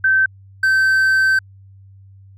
sine / triangle tone pair in turn, 1547 / 1547 Hz, G6 / G6, -23 / -23 cents, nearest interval unison, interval 0 cents, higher neither, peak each -11 / -10 dBFS, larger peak second, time 0.04-0.26 / 0.63-1.39 s, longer second, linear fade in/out 5 ms, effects added 97 Hz sine -41 dBFS peak until 2.37 s

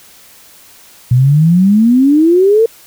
sine exponential sweep, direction up, 120 to 464.8 Hz, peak -5 dBFS, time 1.11-2.66 s, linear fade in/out 5 ms, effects white hiss -41 dBFS RMS until 2.86 s

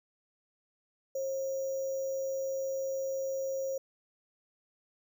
sine tone with sample-and-hold, 537 Hz, C5, 45 cents sharp, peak -31 dBFS, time 1.15-3.78 s, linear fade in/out 5 ms, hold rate 6300 Hz, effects none

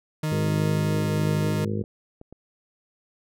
40% pulse tone with pitch glide, 154.6 to 153.71 Hz, D#3 to D#3, -11 to -21 cents, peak -23 dBFS, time 0.23-1.65 s, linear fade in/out 5 ms, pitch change -10 cents, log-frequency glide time 0.94-1 s
harmonic tone, 51.91 Hz, G#1, in tune, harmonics 2 / 3 / 4 / 5 / 6 / 7 / 8 / 9 / 10, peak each -28 / -37 / -29 / -41 / -41 / -34 / -38 / -35 / -46 dBFS, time 0.31-1.83 s, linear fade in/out 10 ms
clicks, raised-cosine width 2 ms, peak -30 dBFS, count 6, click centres 1.054 / 1.266 / 1.403 / 1.839 / 2.214 / 2.326 s
effects none

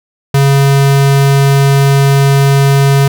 square tone, 138.59 Hz, C#3, in tune, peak -6 dBFS, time 0.34-3.08 s, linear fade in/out 5 ms, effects none

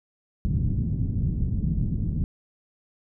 white low-pass noise, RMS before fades -25 dBFS, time 0.45-2.24 s, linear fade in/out 0 ms, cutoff 180 Hz, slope 24 dB/octave, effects none

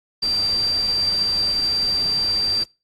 sine tone in noise, 4699 Hz, D8, in tune, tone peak -18 dBFS, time 0.22-2.64 s, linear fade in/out 10 ms, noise pink, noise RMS -36 dBFS, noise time 0.22-2.64 s, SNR +15 dB, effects noise-tail reverb RT60 0.3 s tail -26 dB re dry + AAC 32 kbps

